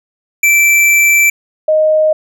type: tone pair in turn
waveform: square / sine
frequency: 2334 / 621.6 Hz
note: D7 / D#5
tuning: -11 / -2 cents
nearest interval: octave + major seventh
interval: 2291 cents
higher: first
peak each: -7 dBFS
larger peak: neither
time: 0.43-1.3 / 1.68-2.13 s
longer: first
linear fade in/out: 5 ms
effects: none